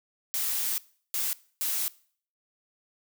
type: noise bursts at uneven times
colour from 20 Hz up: blue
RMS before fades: -29 dBFS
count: 3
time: 0.34-0.78 / 1.14-1.33 / 1.61-1.88 s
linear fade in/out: 0 ms
effects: noise-tail reverb RT60 0.5 s tail -21 dB re dry